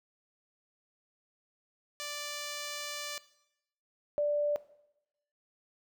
5% pulse / sine tone pair in turn, 587.3 / 587.3 Hz, D5 / D5, 0 / 0 cents, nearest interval unison, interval 0 cents, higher neither, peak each -26 dBFS, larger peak neither, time 2-3.18 / 4.18-4.56 s, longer first, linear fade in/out 0 ms, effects noise-tail reverb RT60 0.8 s tail -17 dB re dry

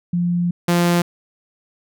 sine / sawtooth tone pair in turn, 174.61 / 173.5 Hz, F3 / F3, 0 / -11 cents, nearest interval unison, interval 11 cents, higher first, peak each -16 / -10 dBFS, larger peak second, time 0.13-0.51 / 0.68-1.02 s, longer first, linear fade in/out 5 ms, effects none

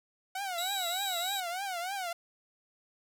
sawtooth tone with vibrato, 740 Hz, F#5, in tune, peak -30 dBFS, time 0.35-2.13 s, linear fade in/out 5 ms, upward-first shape triangle, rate 3.3 Hz, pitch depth 170 cents each way
sawtooth tone with pitch glide, 3859 to 3837 Hz, B7 to A#7, -41 to +49 cents, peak -31 dBFS, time 0.58-1.4 s, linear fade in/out 2 ms, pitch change -10 cents, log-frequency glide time 0.74-1.29 s
effects none

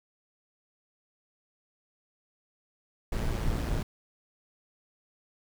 brown noise with amplitude modulation, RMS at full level -27 dBFS, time 3.12-3.83 s, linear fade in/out 5 ms, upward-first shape sine, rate 113 Hz, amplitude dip 50%, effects none

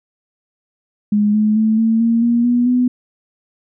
sine tone with pitch steps, 208.1 / 213.5 / 219 / 224.6 / 230.4 / 236.3 / 242.4 / 248.6 Hz, G#3 / G#3 / A3 / A3 / A#3 / A#3 / B3 / B3, +4 / +48 / -8 / +36 / -20 / +24 / -32 / +12 cents, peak -11 dBFS, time 1.12-2.88 s, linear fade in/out 5 ms, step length 220 ms, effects none

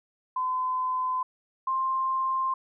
sine tone pair in turn, 1021 / 1052.7 Hz, C6 / C6, -43 / +10 cents, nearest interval minor second, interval 53 cents, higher second, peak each -25 / -24 dBFS, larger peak second, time 0.36-1.23 / 1.67-2.54 s, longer neither, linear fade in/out 5 ms, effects none

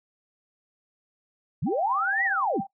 sine linear two-way sweep, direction up then down, 106 to 1991 to 139.9 Hz, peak -23 dBFS, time 1.62-2.61 s, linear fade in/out 10 ms, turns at 2.24 s
sine tone with tremolo, 784 Hz, G5, in tune, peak -27 dBFS, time 1.66-2.67 s, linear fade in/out 20 ms, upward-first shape triangle, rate 17 Hz, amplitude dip 75%
effects noise-tail reverb RT60 0.1 s tail -17 dB re dry

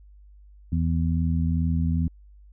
harmonic tone, 82.41 Hz, E2, in tune, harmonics 1 / 2 / 3, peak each -23 / -25 / -29 dBFS, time 0.72-2.08 s, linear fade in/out 5 ms, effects added 50 Hz sine -47 dBFS peak until 2.52 s

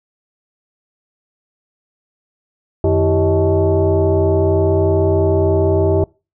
sine tone with frequency modulation, 152.1 Hz, D#3, 39 cents flat, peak -11 dBFS, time 2.84-6.04 s, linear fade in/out 2 ms, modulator 241 Hz, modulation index 2, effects noise-tail reverb RT60 0.3 s tail -25 dB re dry

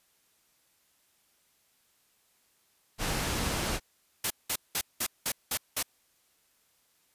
pink low-pass noise, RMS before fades -31 dBFS, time 2.98-3.8 s, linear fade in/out 50 ms, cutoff 12000 Hz, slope 12 dB/octave
white noise bursts, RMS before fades -29 dBFS, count 7, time 4.24-5.828 s, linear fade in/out 5 ms, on 64 ms, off 190 ms
effects white hiss -69 dBFS RMS until 7.14 s + resampled to 32000 Hz

